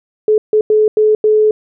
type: tone bursts at uneven times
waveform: sine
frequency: 429 Hz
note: A4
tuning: 44 cents flat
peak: -7 dBFS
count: 5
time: 0.28-0.38 / 0.53-0.61 / 0.7-0.88 / 0.97-1.15 / 1.24-1.51 s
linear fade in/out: 2 ms
effects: none

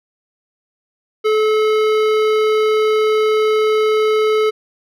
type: tone with hard clipping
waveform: sine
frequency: 431.7 Hz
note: A4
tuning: 33 cents flat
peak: -14 dBFS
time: 1.24-4.51 s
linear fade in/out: 20 ms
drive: 15 dB
effects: none

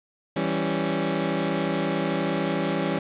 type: chord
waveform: 20% pulse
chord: C# diminished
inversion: first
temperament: equal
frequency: 164.81 / 196 / 277.2 Hz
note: E3 / G3 / C#4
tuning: 0 / 0 / 0 cents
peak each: -23 dBFS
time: 0.36-2.99 s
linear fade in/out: 5 ms
effects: resampled to 8000 Hz + 7-bit

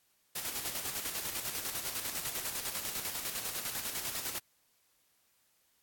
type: noise with tremolo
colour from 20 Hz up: white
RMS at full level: -36 dBFS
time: 0.35-4.39 s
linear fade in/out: 10 ms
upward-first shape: square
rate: 10 Hz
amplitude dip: 45%
effects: white hiss -72 dBFS RMS until 5.82 s + AAC 64 kbps

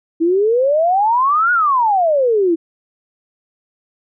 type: exponential two-way sweep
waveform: sine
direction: up then down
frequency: 319.3 to 1470 to 319.3 Hz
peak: -11 dBFS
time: 0.2-2.56 s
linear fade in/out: 20 ms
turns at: 1.52 s
effects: none

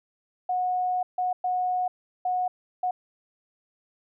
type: tone bursts at uneven times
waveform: sine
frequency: 730 Hz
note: F#5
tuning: 24 cents flat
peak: -23 dBFS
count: 5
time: 0.49-1.03 / 1.18-1.33 / 1.44-1.88 / 2.25-2.48 / 2.83-2.91 s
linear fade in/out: 5 ms
effects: none

